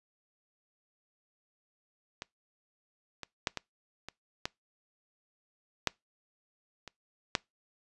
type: clicks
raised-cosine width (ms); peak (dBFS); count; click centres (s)
0.2; -21 / -22 / -11 / -17 / -23 / -14 / -8 / -26 / -8; 9; 2.221 / 3.233 / 3.472 / 3.573 / 4.086 / 4.455 / 5.873 / 6.877 / 7.352
effects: noise-tail reverb RT60 0.2 s tail -25 dB re dry + resampled to 24000 Hz